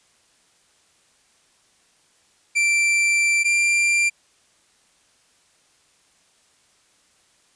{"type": "tone pair in turn", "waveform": "45% pulse", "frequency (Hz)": [2349, 2372], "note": ["D7", "D7"], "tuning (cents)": [0, 17], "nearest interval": "unison", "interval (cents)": 17, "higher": "second", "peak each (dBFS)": -16, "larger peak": "neither", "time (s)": [[2.55, 3.44], [3.44, 4.1]], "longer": "first", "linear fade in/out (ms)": 20, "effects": ["white hiss -60 dBFS RMS until 7.55 s", "resampled to 22050 Hz"]}